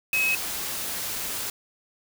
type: tone in noise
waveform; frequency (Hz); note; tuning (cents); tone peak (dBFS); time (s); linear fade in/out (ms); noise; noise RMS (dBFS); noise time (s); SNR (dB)
sine; 2560; D#7; +49; -21; 0.13-0.35; 2; white; -31; 0.13-1.5; +7
effects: none